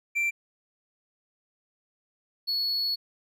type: tone pair in turn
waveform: triangle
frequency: 2352 / 4386 Hz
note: D7 / C#8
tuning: +2 / -19 cents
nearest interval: major seventh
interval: 1079 cents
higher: second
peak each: -22 / -24 dBFS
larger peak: first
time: 0.15-0.31 / 2.47-2.96 s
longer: second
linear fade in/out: 20 ms
effects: none